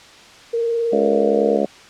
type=tone with vibrato; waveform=sine; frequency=464 Hz; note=A#4; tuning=8 cents flat; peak=-17 dBFS; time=0.53-1.57 s; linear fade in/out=10 ms; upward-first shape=sine; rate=19 Hz; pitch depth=24 cents each way
type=harmonic tone; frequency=70.3 Hz; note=C#2; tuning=25 cents sharp; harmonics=3 / 4 / 5 / 6 / 7 / 8 / 9 / 10; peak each=-23 / -25 / -26 / -24 / -27 / -22 / -24 / -28 dBFS; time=0.92-1.66 s; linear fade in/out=10 ms
effects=white hiss -43 dBFS RMS until 1.89 s + low-pass 5000 Hz 12 dB/octave